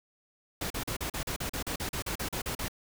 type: noise bursts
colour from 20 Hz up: pink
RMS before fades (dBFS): -34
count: 16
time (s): 0.61-2.683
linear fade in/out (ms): 5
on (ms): 93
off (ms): 39
effects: none